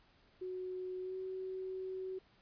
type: tone with pitch glide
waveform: sine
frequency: 368.9 to 375.8 Hz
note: F#4 to F#4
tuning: -5 to +27 cents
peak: -39 dBFS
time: 0.41-2.19 s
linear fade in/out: 10 ms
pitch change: +32 cents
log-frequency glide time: 1.01-1.16 s
effects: pink hiss -68 dBFS RMS until 2.41 s + resampled to 11025 Hz